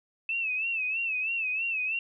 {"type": "tone with vibrato", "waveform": "sine", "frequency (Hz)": 2621, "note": "E7", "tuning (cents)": -11, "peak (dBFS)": -27, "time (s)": [0.29, 1.99], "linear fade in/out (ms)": 2, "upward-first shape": "sine", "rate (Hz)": 3.1, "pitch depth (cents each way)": 90, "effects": []}